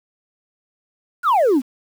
sine exponential sweep, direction down, 1510 to 233.1 Hz, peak -10 dBFS, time 1.23-1.62 s, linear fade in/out 50 ms, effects tanh soft clip ceiling -11 dBFS + 7-bit

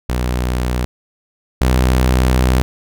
sawtooth tone pair in turn, 61.74 / 63.22 Hz, B1 / B1, 0 / +41 cents, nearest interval unison, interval 41 cents, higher second, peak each -12 / -7 dBFS, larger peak second, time 0.09-0.85 / 1.61-2.62 s, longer second, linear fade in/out 0 ms, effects none

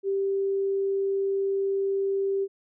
sine tone, 392 Hz, G4, in tune, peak -23 dBFS, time 0.03-2.48 s, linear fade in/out 50 ms, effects none

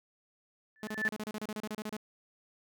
sine tone with exponential growth, 1752 Hz, A6, 8 cents flat, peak -24 dBFS, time 0.76-1.08 s, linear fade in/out 0 ms, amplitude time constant 68 ms
sawtooth tone bursts, 213.5 Hz, G#3, 48 cents sharp, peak -32 dBFS, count 16, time 0.83-1.967 s, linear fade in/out 2 ms, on 42 ms, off 31 ms
effects none

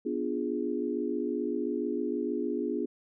sine chord, B diminished seventh, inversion none, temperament equal, 246.9 / 293.7 / 349.2 / 415.3 Hz, B3 / D4 / F4 / Ab4, 0 / 0 / 0 / 0 cents, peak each -34 dBFS, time 0.05-2.86 s, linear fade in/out 10 ms, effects none

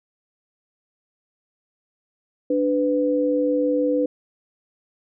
sine tone pair together, 293.7 / 499.7 Hz, D4 / B4, 0 / +20 cents, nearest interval major sixth, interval 920 cents, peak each -21 / -20 dBFS, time 2.5-4.06 s, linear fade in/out 5 ms, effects none

